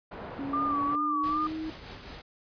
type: low-pass noise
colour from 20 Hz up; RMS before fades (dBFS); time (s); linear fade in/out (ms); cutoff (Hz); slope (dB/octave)
white; -41; 0.11-0.96; 10; 890; 12
type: tone with pitch glide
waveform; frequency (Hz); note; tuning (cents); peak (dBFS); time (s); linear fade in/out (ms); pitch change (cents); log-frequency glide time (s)
sine; 277.2 to 316.6; C#4 to D#4; 0 to +30; -32; 0.39-1.7; 2; +230; 0.5-1.56
type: tone with vibrato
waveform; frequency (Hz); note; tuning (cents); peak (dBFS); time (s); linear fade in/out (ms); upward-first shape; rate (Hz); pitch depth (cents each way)
sine; 1171; D6; -5; -26; 0.53-1.47; 5; sine; 2.5; 65
type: noise with tremolo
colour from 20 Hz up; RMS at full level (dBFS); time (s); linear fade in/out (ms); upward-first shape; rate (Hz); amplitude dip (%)
pink; -42; 1.23-2.22; 10; triangle; 4.8; 45
effects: resampled to 11025 Hz